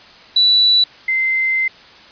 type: tone pair in turn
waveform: sine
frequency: 3951 / 2075 Hz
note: B7 / C7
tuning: 0 / -15 cents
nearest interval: major seventh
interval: 1115 cents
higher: first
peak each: -9 / -14 dBFS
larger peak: first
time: 0.36-0.84 / 1.08-1.68 s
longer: second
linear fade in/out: 5 ms
effects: white hiss -42 dBFS RMS until 2.11 s + resampled to 11025 Hz